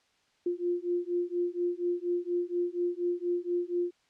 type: beating tone pair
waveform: sine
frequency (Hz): 349.2 / 353.4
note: F4 / F4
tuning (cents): 0 / +21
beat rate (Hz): 4.2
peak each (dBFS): -31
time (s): 0.46-3.91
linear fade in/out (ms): 5
effects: white hiss -69 dBFS RMS until 4.09 s + low-pass 5000 Hz 12 dB/octave